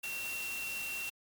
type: tone in noise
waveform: sine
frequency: 2728 Hz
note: F7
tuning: 41 cents flat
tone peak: -37 dBFS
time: 0.03-1.1 s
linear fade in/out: 10 ms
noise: white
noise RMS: -43 dBFS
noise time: 0.03-1.1 s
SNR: +3 dB
effects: MP3 96 kbps